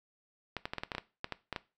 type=clicks; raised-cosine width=0.3 ms; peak=-19 dBFS; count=12; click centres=0.567 / 0.655 / 0.735 / 0.783 / 0.835 / 0.918 / 0.95 / 0.982 / 1.244 / 1.323 / 1.527 / 1.562 s; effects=noise-tail reverb RT60 0.3 s tail -18 dB re dry